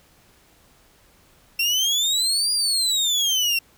30% pulse exponential two-way sweep, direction up then down, 2706 to 4868 to 2706 Hz, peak -16 dBFS, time 1.59-3.59 s, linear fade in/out 5 ms, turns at 2.52 s, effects pink hiss -56 dBFS RMS until 3.77 s

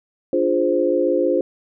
sine chord, D half-diminished seventh, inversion none, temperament equal, 293.7 / 349.2 / 415.3 / 523.3 Hz, D4 / F4 / Ab4 / C5, 0 / 0 / 0 / 0 cents, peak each -23 / -20 / -24 / -19 dBFS, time 0.33-1.41 s, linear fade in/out 2 ms, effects none

